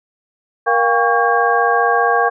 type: tone cluster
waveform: sine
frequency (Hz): 470.9 / 704 / 799 / 1119 / 1614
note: A#4 / F5 / G5 / C#6 / G#6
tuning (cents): +18 / +14 / +33 / +16 / -50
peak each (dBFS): -18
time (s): 0.66-2.3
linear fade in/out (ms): 20
effects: none